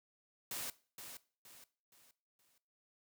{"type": "noise with echo", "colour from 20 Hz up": "white", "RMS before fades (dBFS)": -42, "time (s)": [0.51, 0.7], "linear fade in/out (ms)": 2, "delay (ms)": 470, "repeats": 4, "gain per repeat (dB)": -8, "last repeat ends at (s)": 2.58, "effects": ["noise-tail reverb RT60 0.4 s tail -19 dB re dry"]}